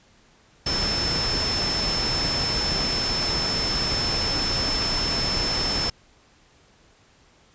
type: tone in noise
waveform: sine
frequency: 5290 Hz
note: E8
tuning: 5 cents sharp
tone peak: -24 dBFS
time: 0.66-5.9 s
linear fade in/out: 5 ms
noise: pink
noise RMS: -27 dBFS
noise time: 0.66-5.9 s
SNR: 0 dB
effects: pink hiss -57 dBFS RMS until 7.54 s + resampled to 16000 Hz